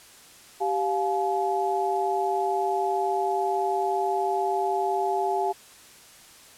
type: tone cluster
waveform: sine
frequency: 390.9 / 704 / 853 Hz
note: G4 / F5 / G#5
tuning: -5 / +14 / +46 cents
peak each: -27 dBFS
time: 0.6-5.53 s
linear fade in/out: 20 ms
effects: white hiss -50 dBFS RMS until 6.57 s + low-pass 11000 Hz 12 dB/octave